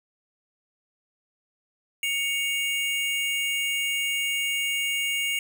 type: tone pair together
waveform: square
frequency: 2230 / 2810 Hz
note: C#7 / F7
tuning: +10 / +10 cents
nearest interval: major third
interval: 400 cents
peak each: -28 dBFS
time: 2.03-5.39 s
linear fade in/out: 2 ms
effects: none